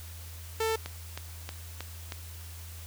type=tone; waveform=sawtooth; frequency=444.8 Hz; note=A4; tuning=19 cents sharp; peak=-23 dBFS; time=0.6-0.76 s; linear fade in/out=5 ms
type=click train; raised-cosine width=0.2 ms; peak=-19 dBFS; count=5; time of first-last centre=0.86-2.122 s; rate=3.17 Hz
effects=added 83 Hz sine -42 dBFS peak until 2.86 s + white hiss -49 dBFS RMS until 2.86 s